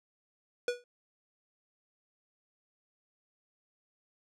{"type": "tone with exponential decay", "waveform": "square", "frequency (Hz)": 487.2, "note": "B4", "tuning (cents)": -24, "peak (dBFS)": -26, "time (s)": [0.68, 0.84], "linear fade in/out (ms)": 2, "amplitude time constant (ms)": 34, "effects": ["low-pass 7000 Hz 12 dB/octave"]}